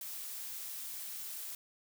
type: noise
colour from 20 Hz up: blue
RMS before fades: -43 dBFS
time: 0.01-1.55 s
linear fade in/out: 2 ms
effects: none